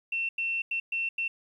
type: tone bursts at uneven times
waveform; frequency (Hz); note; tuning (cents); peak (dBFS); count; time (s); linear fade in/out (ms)
sine; 2700; E7; +41; -27; 5; 0.12-0.29 / 0.38-0.62 / 0.71-0.8 / 0.92-1.09 / 1.18-1.28; 5
effects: 10-bit